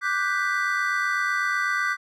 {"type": "chord", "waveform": "triangle", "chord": "G major seventh", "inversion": "second", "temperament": "equal", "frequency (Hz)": [1174.7, 1480, 1568, 1975.5], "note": ["D6", "F#6", "G6", "B6"], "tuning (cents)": [0, 0, 0, 0], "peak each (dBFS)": -26, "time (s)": [0.01, 1.97], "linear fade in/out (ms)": 50, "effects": []}